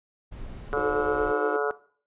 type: noise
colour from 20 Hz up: brown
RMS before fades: -39 dBFS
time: 0.31-1.33 s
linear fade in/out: 20 ms
type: harmonic tone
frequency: 143.8 Hz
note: D3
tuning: 36 cents flat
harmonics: 3 / 4 / 5 / 6 / 7 / 8 / 9 / 10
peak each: -27 / -33 / -34 / -41 / -37 / -37 / -33 / -32 dBFS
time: 0.73-1.71 s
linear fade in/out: 0 ms
type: chord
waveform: triangle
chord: D# diminished seventh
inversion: none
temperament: equal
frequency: 311.1 / 370 / 440 / 523.3 Hz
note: D#4 / F#4 / A4 / C5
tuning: 0 / 0 / 0 / 0 cents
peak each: -33 / -33 / -30 / -34 dBFS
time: 0.76-1.57 s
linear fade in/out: 10 ms
effects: noise-tail reverb RT60 0.5 s tail -18 dB re dry + resampled to 8000 Hz